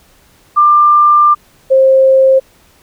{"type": "tone pair in turn", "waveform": "sine", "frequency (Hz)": [1191, 530.5], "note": ["D6", "C5"], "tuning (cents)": [24, 24], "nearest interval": "octave + major second", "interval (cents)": 1400, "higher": "first", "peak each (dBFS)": -4, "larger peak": "neither", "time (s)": [[0.56, 1.35], [1.7, 2.4]], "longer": "first", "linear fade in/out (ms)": 20, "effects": ["pink hiss -48 dBFS RMS until 2.82 s"]}